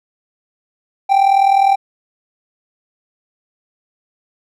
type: tone with amplitude modulation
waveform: triangle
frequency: 784 Hz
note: G5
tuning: in tune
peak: -4 dBFS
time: 1.09-1.76 s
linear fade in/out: 20 ms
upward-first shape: sine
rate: 39.9 Hz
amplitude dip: 70%
effects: none